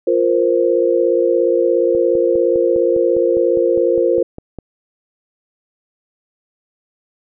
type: chord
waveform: sine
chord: F suspended fourth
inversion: none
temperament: equal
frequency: 349.2 / 466.2 / 523.3 Hz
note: F4 / Bb4 / C5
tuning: 0 / 0 / 0 cents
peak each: -16 dBFS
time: 0.07-4.23 s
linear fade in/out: 5 ms
type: click train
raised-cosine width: 2 ms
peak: -17 dBFS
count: 14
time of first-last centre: 1.95-4.587 s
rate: 4.93 Hz
effects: none